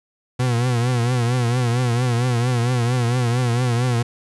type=tone with vibrato; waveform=40% pulse; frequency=121.9 Hz; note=B2; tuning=22 cents flat; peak=-16 dBFS; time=0.39-4.03 s; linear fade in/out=10 ms; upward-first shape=triangle; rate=4.4 Hz; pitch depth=99 cents each way; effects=resampled to 24000 Hz + 9-bit